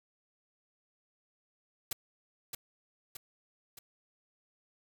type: noise with echo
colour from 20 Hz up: white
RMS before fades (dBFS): -34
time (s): 1.91-1.93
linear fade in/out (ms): 5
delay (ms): 620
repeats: 3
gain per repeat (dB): -5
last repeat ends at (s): 3.79
effects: none